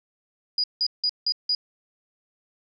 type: tone bursts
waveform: sine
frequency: 4906 Hz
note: D#8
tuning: 25 cents flat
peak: -20 dBFS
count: 5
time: 0.58-1.55 s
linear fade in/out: 2 ms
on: 58 ms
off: 170 ms
effects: none